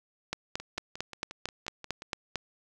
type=two click trains; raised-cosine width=0.2 ms; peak=-24 / -14 dBFS; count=9 / 10; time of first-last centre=0.6-2.021 / 0.33-2.357 s; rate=5.63 / 4.44 Hz; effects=none